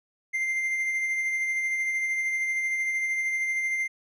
triangle tone with tremolo, 2093 Hz, C7, in tune, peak -22 dBFS, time 0.33-3.88 s, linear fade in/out 20 ms, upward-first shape sine, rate 13 Hz, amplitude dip 30%, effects resampled to 32000 Hz

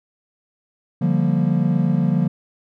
triangle chord, G minor seventh, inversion second, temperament equal, 146.83 / 174.61 / 196 / 233.1 Hz, D3 / F3 / G3 / Bb3, 0 / 0 / 0 / 0 cents, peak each -19 / -17 / -22 / -21 dBFS, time 1.01-2.28 s, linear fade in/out 10 ms, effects none

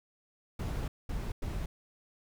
brown noise bursts at uneven times, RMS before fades -35 dBFS, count 3, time 0.59-0.88 / 1.09-1.32 / 1.42-1.66 s, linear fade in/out 5 ms, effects none

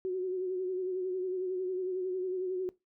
sine tone with vibrato, 370 Hz, F#4, in tune, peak -30 dBFS, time 0.05-2.69 s, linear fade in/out 0 ms, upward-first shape sine, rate 11 Hz, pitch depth 40 cents each way, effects noise-tail reverb RT60 0.2 s tail -20 dB re dry

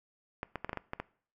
clicks, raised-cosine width 0.5 ms, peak -20 dBFS, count 8, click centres 0.431 / 0.557 / 0.646 / 0.694 / 0.731 / 0.773 / 0.934 / 1 s, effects noise-tail reverb RT60 0.5 s tail -21 dB re dry

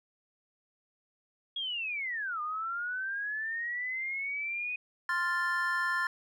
sine linear two-way sweep, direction down then up, 3328 to 1200 to 2500 Hz, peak -32 dBFS, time 1.56-4.76 s, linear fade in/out 5 ms, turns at 2.41 s
triangle chord, F major, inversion second, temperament equal, 1046.5 / 1396.9 / 1760 Hz, C6 / F6 / A6, 0 / 0 / 0 cents, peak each -32 / -32 / -29 dBFS, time 5.09-6.07 s, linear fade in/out 2 ms
effects none

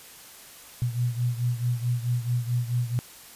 sine beating tone pair, 120.4 / 125 Hz, B2 / B2, -44 / +21 cents, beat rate 4.6 Hz, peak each -25 / -29 dBFS, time 0.82-2.99 s, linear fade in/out 0 ms, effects white hiss -47 dBFS RMS until 3.35 s + resampled to 32000 Hz

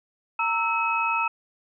sine tone cluster, 921 / 1315 / 2563 Hz, A#5 / E6 / E7, -21 / -5 / -49 cents, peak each -26 dBFS, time 0.39-1.28 s, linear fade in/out 5 ms, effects none

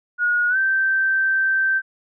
sine tone with pitch glide, 1445 to 1557.7 Hz, F#6 to G6, -41 to -11 cents, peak -16 dBFS, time 0.18-1.82 s, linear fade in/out 50 ms, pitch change +130 cents, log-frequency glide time 0.49-0.57 s, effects none

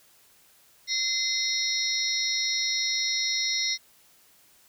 sine tone cluster, 2064 / 3778 / 4247 / 5280 / 5640 Hz, C7 / A#7 / C8 / E8 / F8, -24 / +22 / +25 / +2 / +16 cents, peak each -31 dBFS, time 0.87-3.78 s, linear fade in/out 50 ms, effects white hiss -59 dBFS RMS until 4.68 s

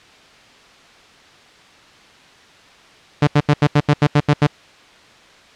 sawtooth tone bursts, 146.83 Hz, D3, in tune, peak -6 dBFS, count 10, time 3.22-4.469 s, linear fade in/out 5 ms, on 52 ms, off 81 ms, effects white hiss -46 dBFS RMS until 5.55 s + low-pass 4000 Hz 12 dB/octave

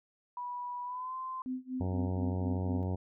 sine tone with pitch glide, 979 to 1037.2 Hz, B5 to C6, -15 to -15 cents, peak -36 dBFS, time 0.37-1.42 s, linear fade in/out 2 ms, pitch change +100 cents, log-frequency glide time 0.84-1.15 s
sine tone with tremolo, 256.4 Hz, C4, 35 cents flat, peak -32 dBFS, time 1.46-2.83 s, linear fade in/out 0 ms, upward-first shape sine, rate 4.1 Hz, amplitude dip 95%
harmonic tone, 92.5 Hz, F#2, in tune, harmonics 1 / 2 / 3 / 4 / 5 / 6 / 7 / 8 / 9 / 10, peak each -32 / -38 / -42 / -44 / -46 / -48 / -49 / -50 / -51 / -52 dBFS, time 1.8-2.96 s, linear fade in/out 10 ms
effects none

